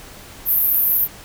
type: band-pass noise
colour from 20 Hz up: pink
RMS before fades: -17 dBFS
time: 0.45-1.08 s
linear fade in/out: 50 ms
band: 12000 to 15000 Hz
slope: 96 dB/octave
effects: pink hiss -40 dBFS RMS until 1.24 s